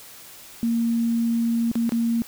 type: tone with dropouts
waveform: sine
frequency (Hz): 231.8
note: A#3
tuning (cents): -10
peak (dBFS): -19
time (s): 0.63-2.22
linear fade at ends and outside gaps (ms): 0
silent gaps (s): 1.715-1.755 / 1.893-1.921
effects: white hiss -44 dBFS RMS until 2.27 s